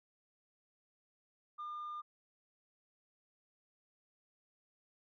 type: tone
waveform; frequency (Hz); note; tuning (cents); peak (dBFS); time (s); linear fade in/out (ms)
sine; 1206; D6; +46; -39; 1.58-2.02; 20
effects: tanh soft clip ceiling -39 dBFS